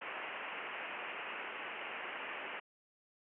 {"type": "low-pass noise", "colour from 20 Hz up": "white", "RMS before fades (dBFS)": -43, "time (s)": [0.01, 2.6], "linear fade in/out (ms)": 10, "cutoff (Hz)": 2900, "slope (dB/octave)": 96, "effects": ["high-pass 400 Hz 12 dB/octave"]}